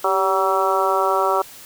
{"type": "harmonic tone with a mistuned harmonic", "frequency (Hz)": 190.2, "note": "F#3", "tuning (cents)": 48, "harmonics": [2, 3, 4, 5, 6, 7], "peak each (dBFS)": [-23, -23, -23, -23, -23, -23], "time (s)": [0.04, 1.42], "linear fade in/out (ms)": 5, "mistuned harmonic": 2, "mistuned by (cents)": 41, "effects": ["white hiss -41 dBFS RMS until 1.65 s"]}